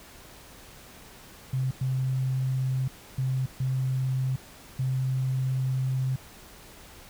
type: tone bursts at uneven times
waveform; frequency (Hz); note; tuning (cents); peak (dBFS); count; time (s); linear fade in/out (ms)
sine; 130.7; C3; -1; -24; 5; 1.53-1.71 / 1.81-2.88 / 3.18-3.46 / 3.6-4.36 / 4.79-6.16; 5
effects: pink hiss -49 dBFS RMS until 7.09 s